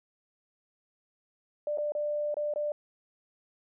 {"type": "tone with dropouts", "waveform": "sine", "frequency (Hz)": 593, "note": "D5", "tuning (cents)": 17, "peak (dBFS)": -28, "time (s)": [1.67, 2.72], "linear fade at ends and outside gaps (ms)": 2, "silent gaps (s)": [[1.775, 1.783], [1.921, 1.95], [2.343, 2.368], [2.538, 2.559]], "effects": []}